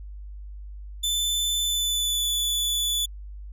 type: tone with pitch glide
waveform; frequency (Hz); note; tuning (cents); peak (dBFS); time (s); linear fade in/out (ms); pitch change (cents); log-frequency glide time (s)
sawtooth; 3520 to 3464; A7 to A7; 0 to -28; -20; 1.03-3.06; 10; -28; 1.61-2.29
effects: added 50 Hz sine -36 dBFS peak until 3.52 s